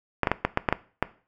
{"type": "clicks", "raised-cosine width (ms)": 0.5, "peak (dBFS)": -5, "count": 8, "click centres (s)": [0.233, 0.272, 0.316, 0.45, 0.574, 0.688, 0.726, 1.026], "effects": ["noise-tail reverb RT60 0.4 s tail -18 dB re dry"]}